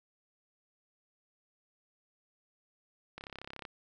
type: click train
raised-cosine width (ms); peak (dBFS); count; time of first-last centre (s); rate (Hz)
0.3; -27; 17; 3.18-3.652; 33.9
effects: none